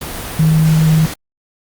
sine tone in noise, 158.4 Hz, D#3, 31 cents sharp, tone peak -8 dBFS, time 0.39-1.06 s, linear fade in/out 5 ms, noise pink, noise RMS -25 dBFS, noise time 0.01-1.14 s, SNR +14 dB, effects Opus 32 kbps

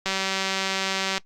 click train, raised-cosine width 0.2 ms, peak -8 dBFS, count 216, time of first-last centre 0.06-1.18 s, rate 192 Hz, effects noise-tail reverb RT60 0.1 s tail -20 dB re dry + Opus 48 kbps

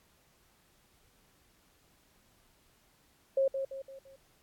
sine tone with echo, 540 Hz, C#5, 45 cents flat, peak -24 dBFS, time 3.37-3.48 s, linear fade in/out 5 ms, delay 170 ms, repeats 4, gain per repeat -7 dB, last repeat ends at 4.16 s, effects pink hiss -67 dBFS RMS until 4.42 s + AAC 64 kbps

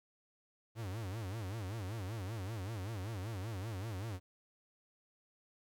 45% pulse tone with vibrato, 102.8 Hz, G#2, 17 cents flat, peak -39 dBFS, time 0.75-4.2 s, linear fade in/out 50 ms, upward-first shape sine, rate 5.2 Hz, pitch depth 220 cents each way, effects 12-bit

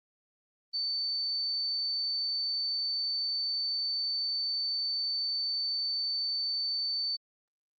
sine tone, 4536 Hz, C#8, 39 cents sharp, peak -29 dBFS, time 0.73-7.17 s, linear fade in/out 20 ms, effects Opus 32 kbps

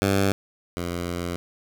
10% pulse tone pair in turn, 97.8 / 87.13 Hz, G2 / F2, -4 / -4 cents, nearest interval major second, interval 200 cents, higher first, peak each -11 / -19 dBFS, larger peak first, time 0.02-0.32 / 0.77-1.36 s, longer second, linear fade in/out 0 ms, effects none

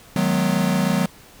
square chord, G# minor seventh, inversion second, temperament equal with one note detuned, 155.56 / 185 / 211.8 / 246.9 Hz, D#3 / F#3 / G#3 / B3, 0 / 0 / +34 / 0 cents, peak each -26 / -21 / -25 / -26 dBFS, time 0.16-1.06 s, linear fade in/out 2 ms, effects pink hiss -47 dBFS RMS until 1.4 s

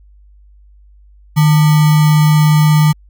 sine tone with sample-and-hold, 152.8 Hz, D#3, 31 cents flat, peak -6 dBFS, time 1.36-2.93 s, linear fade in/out 20 ms, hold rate 1050 Hz, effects added 50 Hz sine -41 dBFS peak until 3.09 s

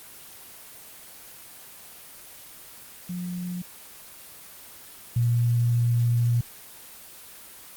sine tone pair in turn, 178.3 / 119 Hz, F3 / A#2, +36 / +36 cents, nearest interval perfect fifth, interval 700 cents, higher first, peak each -29 / -19 dBFS, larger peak second, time 3.09-3.62 / 5.16-6.41 s, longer second, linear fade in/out 5 ms, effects white hiss -45 dBFS RMS until 7.76 s + Opus 24 kbps

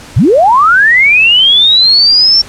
sine linear sweep, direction up, 75.2 to 5490 Hz, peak -3 dBFS, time 0.16-2.42 s, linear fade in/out 10 ms, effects pink hiss -32 dBFS RMS until 2.48 s + low-pass 9000 Hz 12 dB/octave

